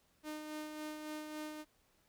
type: tone with tremolo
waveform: sawtooth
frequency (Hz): 305.6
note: D#4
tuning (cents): -31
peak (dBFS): -37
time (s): 0.23-1.65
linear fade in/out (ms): 50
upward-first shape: sine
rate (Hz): 3.6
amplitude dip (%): 40
effects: pink hiss -73 dBFS RMS until 2.08 s